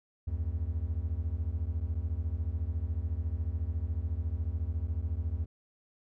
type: beating tone pair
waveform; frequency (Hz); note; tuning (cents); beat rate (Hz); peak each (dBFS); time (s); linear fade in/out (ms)
triangle; 73.42 / 87.42; D2 / F2; 0 / +2; 14; -31; 0.27-5.46; 10
effects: none